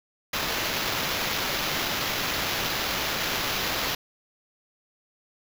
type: noise with sample-and-hold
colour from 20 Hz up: white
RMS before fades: -28 dBFS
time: 0.33-3.95 s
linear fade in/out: 5 ms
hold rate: 8820 Hz
effects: none